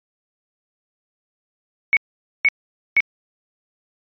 sine tone bursts, 2223 Hz, C#7, 4 cents sharp, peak -11 dBFS, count 3, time 1.93-3.004 s, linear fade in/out 0 ms, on 38 ms, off 480 ms, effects resampled to 11025 Hz

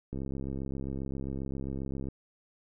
click train, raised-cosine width 3 ms, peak -24 dBFS, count 133, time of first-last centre 0.13-2.086 s, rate 67.5 Hz, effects none

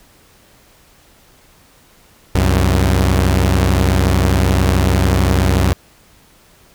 sawtooth tone pair together, 66 / 93.34 Hz, C2 / F#2, +16 / +16 cents, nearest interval tritone, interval 600 cents, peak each -10 dBFS, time 2.35-5.73 s, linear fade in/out 0 ms, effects pink hiss -49 dBFS RMS until 6.74 s

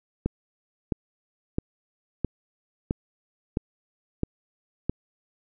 click train, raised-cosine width 3 ms, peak -11 dBFS, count 8, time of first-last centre 0.26-4.896 s, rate 1.51 Hz, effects none

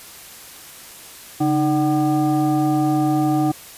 sine tone with frequency modulation, 307.2 Hz, D#4, 22 cents flat, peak -15 dBFS, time 1.4-3.52 s, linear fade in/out 10 ms, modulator 448 Hz, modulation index 0.95, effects white hiss -40 dBFS RMS until 3.77 s + resampled to 32000 Hz

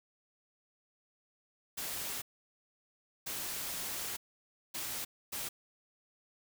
white noise bursts at uneven times, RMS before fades -39 dBFS, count 4, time 1.77-2.22 / 3.26-4.17 / 4.74-5.05 / 5.32-5.49 s, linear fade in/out 10 ms, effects none

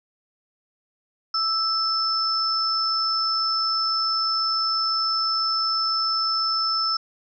sine tone pair together, 1318.5 / 5274 Hz, E6 / E8, 0 / 0 cents, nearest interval 2 octaves, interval 2400 cents, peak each -25 / -22 dBFS, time 1.34-6.97 s, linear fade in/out 5 ms, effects none

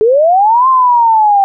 sine linear two-way sweep, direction up then down, 415.3 to 1060 to 777 Hz, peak -5 dBFS, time 0.01-1.44 s, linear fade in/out 0 ms, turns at 0.68 s, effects none

